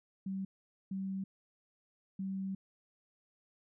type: tone bursts at uneven times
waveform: sine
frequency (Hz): 192.4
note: G3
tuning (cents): -32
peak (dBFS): -35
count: 3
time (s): 0.26-0.45 / 0.91-1.24 / 2.19-2.55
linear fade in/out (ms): 5
effects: none